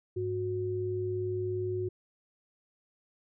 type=tone pair together; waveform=sine; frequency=102.64 / 365.5 Hz; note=G#2 / F#4; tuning=-20 / -21 cents; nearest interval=octave + minor seventh; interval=2199 cents; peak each=-35 / -31 dBFS; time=0.16-1.89 s; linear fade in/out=10 ms; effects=none